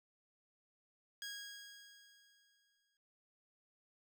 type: tone with exponential decay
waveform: 15% pulse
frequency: 1642 Hz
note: G#6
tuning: 20 cents flat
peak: -36 dBFS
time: 1.22-2.97 s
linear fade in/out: 1 ms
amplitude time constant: 380 ms
effects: none